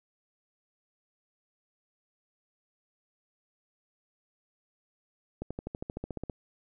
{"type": "accelerating click train", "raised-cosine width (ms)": 2, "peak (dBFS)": -22, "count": 13, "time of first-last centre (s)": [5.42, 6.298], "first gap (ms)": 86, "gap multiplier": 0.97, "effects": []}